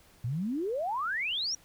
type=exponential sweep; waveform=sine; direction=up; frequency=110 to 5920 Hz; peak=-29 dBFS; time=0.24-1.55 s; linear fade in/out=5 ms; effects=pink hiss -60 dBFS RMS until 1.64 s